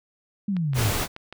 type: exponential sweep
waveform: sine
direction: down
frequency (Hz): 210 to 98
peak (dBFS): -22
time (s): 0.48-0.91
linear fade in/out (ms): 5
type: clicks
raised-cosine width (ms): 0.3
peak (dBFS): -23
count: 4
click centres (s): 0.567 / 0.734 / 1.164 / 1.326
type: noise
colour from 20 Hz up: pink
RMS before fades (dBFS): -26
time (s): 0.74-1.08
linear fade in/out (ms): 50
effects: none